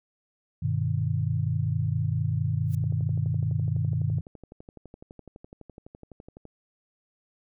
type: chord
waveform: sine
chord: G augmented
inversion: none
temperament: just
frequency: 98 / 122.5 / 153.12 Hz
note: G2 / B2 / D#3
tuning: 0 / -14 / -27 cents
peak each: -28 dBFS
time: 0.62-4.21 s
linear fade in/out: 10 ms
type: noise with exponential growth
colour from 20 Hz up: blue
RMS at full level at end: -45 dBFS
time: 2.64-2.75 s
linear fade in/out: 2 ms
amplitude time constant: 23 ms
type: click train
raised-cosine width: 2 ms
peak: -31 dBFS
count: 44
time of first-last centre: 2.84-6.453 s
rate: 11.9 Hz
effects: none